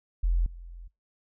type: tone with level steps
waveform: sine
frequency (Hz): 43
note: F1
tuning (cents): -26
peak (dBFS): -21 / -40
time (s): 0.23-0.88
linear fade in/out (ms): 10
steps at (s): 0.46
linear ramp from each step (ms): 2
effects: noise-tail reverb RT60 0.2 s tail -22 dB re dry